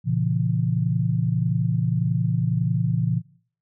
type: tone cluster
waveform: sine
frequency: 116.2 / 137.9 / 168.2 Hz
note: A#2 / C#3 / E3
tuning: -5 / -9 / +35 cents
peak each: -24 dBFS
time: 0.04-3.22 s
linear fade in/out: 50 ms
effects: noise-tail reverb RT60 0.5 s tail -19 dB re dry